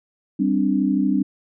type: chord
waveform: sine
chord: G suspended fourth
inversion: none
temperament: just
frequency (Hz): 196 / 261.3 / 294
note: G3 / C4 / D4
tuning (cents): 0 / -2 / +2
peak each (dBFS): -21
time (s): 0.39-1.23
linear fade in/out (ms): 10
effects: none